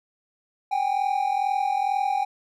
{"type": "tone pair together", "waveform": "triangle", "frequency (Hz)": [769.8, 812], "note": ["G5", "G#5"], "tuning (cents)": [-32, -39], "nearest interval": "minor second", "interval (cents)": 93, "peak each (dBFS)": [-23, -22], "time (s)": [0.71, 2.25], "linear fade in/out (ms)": 10, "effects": []}